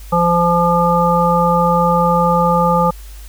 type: harmonic tone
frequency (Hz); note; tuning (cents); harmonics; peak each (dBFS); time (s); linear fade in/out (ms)
172.4; F3; -22; 1 / 3 / 5 / 7; -16 / -16 / -16 / -16; 0.12-2.91; 10
effects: added 50 Hz sine -31 dBFS peak until 3.28 s + white hiss -43 dBFS RMS until 3.28 s